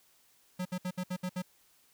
square tone bursts, 182.1 Hz, F#3, 27 cents flat, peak -33 dBFS, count 7, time 0.59-1.422 s, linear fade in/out 10 ms, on 64 ms, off 64 ms, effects white hiss -66 dBFS RMS until 1.93 s

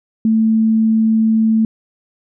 sine tone, 221.6 Hz, A3, 13 cents sharp, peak -10 dBFS, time 0.25-1.65 s, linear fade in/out 2 ms, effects none

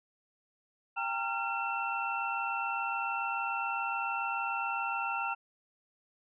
sine tone cluster, 793 / 920 / 1375 / 2689 Hz, G5 / A#5 / F6 / E7, +20 / -23 / -27 / +34 cents, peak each -37 / -37 / -35 / -37 dBFS, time 0.96-5.35 s, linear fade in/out 20 ms, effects none

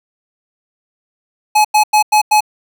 square tone bursts, 849 Hz, G#5, 38 cents sharp, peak -8 dBFS, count 5, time 1.55-2.407 s, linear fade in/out 10 ms, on 97 ms, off 93 ms, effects none

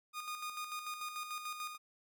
sawtooth tone with tremolo, 1228 Hz, D#6, 23 cents flat, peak -35 dBFS, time 0.13-1.78 s, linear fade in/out 50 ms, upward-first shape square, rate 6.8 Hz, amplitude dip 50%, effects none

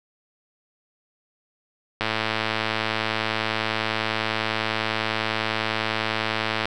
click train, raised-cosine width 0.3 ms, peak -7 dBFS, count 512, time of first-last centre 2.01-6.655 s, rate 110 Hz, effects none

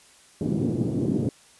white band-pass noise, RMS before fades -25 dBFS, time 0.41-1.29 s, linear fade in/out 2 ms, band 110 to 330 Hz, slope 24 dB/octave, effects white hiss -54 dBFS RMS until 1.59 s + resampled to 24000 Hz

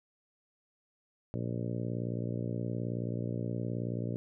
harmonic tone, 58.9 Hz, A#1, 19 cents sharp, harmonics 2 / 3 / 4 / 5 / 6 / 7 / 8 / 9 / 10, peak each -35 / -39 / -41 / -43 / -45 / -46 / -47 / -48 / -49 dBFS, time 1.34-4.16 s, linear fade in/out 0 ms, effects none

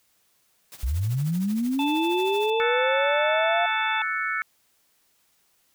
white noise with tremolo, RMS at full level -41 dBFS, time 0.72-2.5 s, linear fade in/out 0 ms, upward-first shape triangle, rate 13 Hz, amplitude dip 85%
sine linear sweep, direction up, 55 to 702 Hz, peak -22 dBFS, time 0.83-3.66 s, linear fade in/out 5 ms
harmonic tone, 877 Hz, A5, 6 cents flat, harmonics 1 / 3 / 4, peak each -27 / -32 / -33 dBFS, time 1.79-4.02 s, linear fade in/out 2 ms
sine chord, F# minor seventh, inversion third, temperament equal, 1318.5 / 1480 / 1760 / 2217 Hz, E6 / F#6 / A6 / C#7, 0 / 0 / 0 / 0 cents, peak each -30 dBFS, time 2.6-4.42 s, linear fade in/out 0 ms
effects white hiss -66 dBFS RMS until 5.74 s

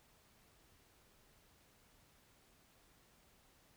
silence, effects pink hiss -69 dBFS RMS until 3.76 s

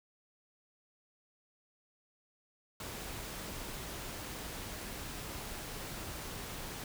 pink noise, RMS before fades -43 dBFS, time 2.8-6.84 s, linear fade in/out 2 ms, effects none

